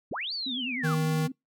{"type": "linear two-way sweep", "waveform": "sine", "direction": "up then down", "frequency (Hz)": [77.9, 4699, 1069], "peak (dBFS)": -30, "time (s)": [0.11, 0.95], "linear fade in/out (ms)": 5, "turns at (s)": 0.33}
{"type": "tone with vibrato", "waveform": "sine", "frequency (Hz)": 251.5, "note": "B3", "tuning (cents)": 32, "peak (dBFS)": -33, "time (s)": [0.46, 1.32], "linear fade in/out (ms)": 5, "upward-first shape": "sine", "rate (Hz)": 9.8, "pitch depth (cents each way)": 91}
{"type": "tone", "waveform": "square", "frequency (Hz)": 157.5, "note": "D#3", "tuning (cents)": 21, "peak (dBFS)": -25, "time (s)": [0.83, 1.28], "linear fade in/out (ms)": 20}
{"effects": ["noise-tail reverb RT60 0.2 s tail -26 dB re dry", "MP3 96 kbps"]}